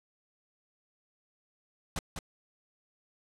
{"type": "noise with echo", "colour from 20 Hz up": "pink", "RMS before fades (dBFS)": -33, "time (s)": [1.96, 1.99], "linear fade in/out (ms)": 2, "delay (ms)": 200, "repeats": 1, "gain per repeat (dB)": -5, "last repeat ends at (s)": 2.19, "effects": ["low-pass 10000 Hz 12 dB/octave"]}